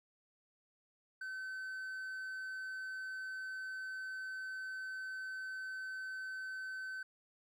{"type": "tone", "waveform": "triangle", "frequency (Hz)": 1529, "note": "G6", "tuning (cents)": -44, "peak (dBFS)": -39, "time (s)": [1.21, 7.03], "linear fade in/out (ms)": 5, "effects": []}